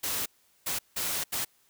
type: noise bursts at uneven times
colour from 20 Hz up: white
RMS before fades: -31 dBFS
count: 4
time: 0.03-0.26 / 0.66-0.79 / 0.96-1.24 / 1.32-1.45 s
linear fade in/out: 10 ms
effects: white hiss -66 dBFS RMS until 1.69 s